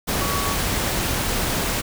sine tone in noise, 1127 Hz, C#6, 28 cents sharp, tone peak -27 dBFS, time 0.2-0.56 s, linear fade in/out 20 ms, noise pink, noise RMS -23 dBFS, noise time 0.07-1.82 s, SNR -7 dB, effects none

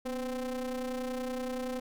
square ring-modulated tone, 131.1 Hz, C3, 4 cents sharp, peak -31 dBFS, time 0.05-1.8 s, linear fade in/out 10 ms, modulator 378 Hz, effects none

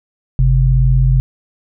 sine tone pair together, 48.96 / 130.81 Hz, G1 / C3, -1 / 0 cents, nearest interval octave + perfect fourth, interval 1701 cents, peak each -11 dBFS, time 0.39-1.2 s, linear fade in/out 0 ms, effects none

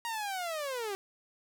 sawtooth linear sweep, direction down, 946 to 379.8 Hz, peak -30 dBFS, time 0.05-0.95 s, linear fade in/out 0 ms, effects none

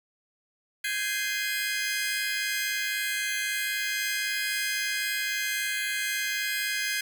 sawtooth chord, Ab major seventh, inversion third, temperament just, 1557.4 / 1661.2 / 2077 / 2492 Hz, G6 / Ab6 / C7 / Eb7, -12 / 0 / -13 / +2 cents, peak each -31 / -28 / -29 / -32 dBFS, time 0.84-7.01 s, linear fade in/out 5 ms, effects 8-bit

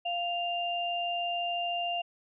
sine tone pair together, 698.5 / 2794 Hz, F5 / F7, 0 / 0 cents, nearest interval 2 octaves, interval 2400 cents, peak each -31 / -33 dBFS, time 0.05-2.02 s, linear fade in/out 10 ms, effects none

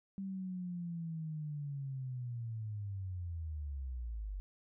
sine linear sweep, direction down, 196 to 46.47 Hz, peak -38 dBFS, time 0.18-4.4 s, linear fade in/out 0 ms, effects none

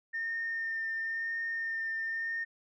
sine tone with vibrato, 1817 Hz, A#6, 45 cents flat, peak -31 dBFS, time 0.13-2.45 s, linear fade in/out 20 ms, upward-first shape sine, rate 0.97 Hz, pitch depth 13 cents each way, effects tanh soft clip ceiling -27 dBFS

